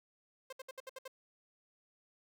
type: tone bursts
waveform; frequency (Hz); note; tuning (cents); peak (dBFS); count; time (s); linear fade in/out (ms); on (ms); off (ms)
sawtooth; 525; C5; +6; -40; 7; 0.5-1.079; 5; 27; 65
effects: none